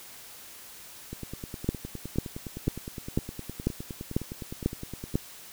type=two click trains; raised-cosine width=3 ms; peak=-23 / -11 dBFS; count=40 / 8; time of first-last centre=1.13-5.142 / 1.69-5.155 s; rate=9.72 / 2.02 Hz; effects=white hiss -47 dBFS RMS until 5.52 s